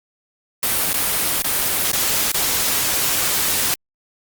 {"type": "noise with dropouts", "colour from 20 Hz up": "white", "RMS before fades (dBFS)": -19, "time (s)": [0.63, 3.74], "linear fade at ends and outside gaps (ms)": 0, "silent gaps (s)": [[0.93, 0.942], [1.42, 1.445], [1.916, 1.932], [2.317, 2.344]], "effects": ["Opus 32 kbps"]}